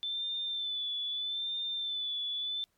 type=tone with vibrato; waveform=sine; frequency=3520 Hz; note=A7; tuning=in tune; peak=-32 dBFS; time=0.03-2.64 s; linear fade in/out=0 ms; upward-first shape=sine; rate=0.79 Hz; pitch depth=43 cents each way; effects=pink hiss -75 dBFS RMS until 2.77 s + MP3 96 kbps